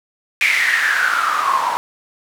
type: noise with band-pass filter sweep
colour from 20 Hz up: white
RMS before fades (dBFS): -17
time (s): 0.41-1.77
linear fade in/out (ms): 0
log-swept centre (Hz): 2300 to 910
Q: 9.7
effects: none